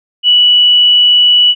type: tone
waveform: sine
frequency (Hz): 2949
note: F#7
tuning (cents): -6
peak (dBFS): -4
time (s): 0.23-1.55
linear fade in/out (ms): 50
effects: none